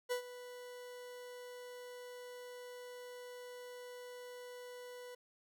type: tone with ADSR envelope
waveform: 40% pulse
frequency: 493.6 Hz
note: B4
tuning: 1 cent flat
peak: -32 dBFS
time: 0.09-5.15 s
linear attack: 27 ms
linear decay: 99 ms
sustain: -15 dB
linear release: 6 ms
effects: none